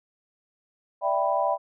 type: chord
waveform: sine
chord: E minor seventh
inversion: third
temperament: equal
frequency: 587.3 / 659.3 / 784 / 987.8 Hz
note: D5 / E5 / G5 / B5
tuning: 0 / 0 / 0 / 0 cents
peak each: -27 dBFS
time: 1.01-1.58 s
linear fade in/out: 50 ms
effects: none